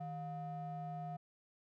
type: ring-modulated tone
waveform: triangle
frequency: 277.2 Hz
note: C#4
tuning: in tune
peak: -36 dBFS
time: 0-1.17 s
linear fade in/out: 10 ms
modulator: 434 Hz
effects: none